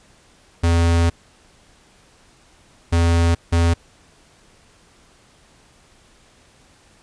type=tone bursts at uneven times; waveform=square; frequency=84.5 Hz; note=E2; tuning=43 cents sharp; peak=-14 dBFS; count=3; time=0.63-1.1 / 2.92-3.35 / 3.52-3.74 s; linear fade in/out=10 ms; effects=pink hiss -53 dBFS RMS until 7.02 s + resampled to 22050 Hz